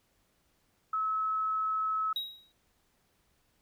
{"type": "tone", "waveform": "sine", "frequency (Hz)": 1293, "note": "E6", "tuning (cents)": -34, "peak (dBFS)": -28, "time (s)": [0.93, 2.13], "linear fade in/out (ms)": 5}
{"type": "tone with exponential decay", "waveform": "triangle", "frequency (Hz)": 3819, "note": "A#7", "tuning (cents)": 41, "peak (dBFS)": -27, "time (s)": [2.16, 2.52], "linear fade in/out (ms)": 2, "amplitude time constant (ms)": 78}
{"effects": ["pink hiss -72 dBFS RMS until 3.61 s"]}